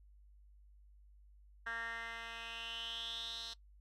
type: tone with band-pass filter sweep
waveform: 10% pulse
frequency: 229.8 Hz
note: A#3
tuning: 25 cents flat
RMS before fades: -44 dBFS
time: 1.66-3.54 s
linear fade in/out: 10 ms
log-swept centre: 1700 to 4300 Hz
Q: 6.6
effects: noise-tail reverb RT60 0.1 s tail -19 dB re dry + added 50 Hz sine -59 dBFS peak until 3.8 s